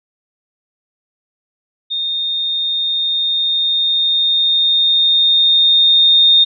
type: tone with level ramp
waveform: sine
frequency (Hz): 3666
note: A#7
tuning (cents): -30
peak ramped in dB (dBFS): -17 to -6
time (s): 1.9-6.45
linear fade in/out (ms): 20
effects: none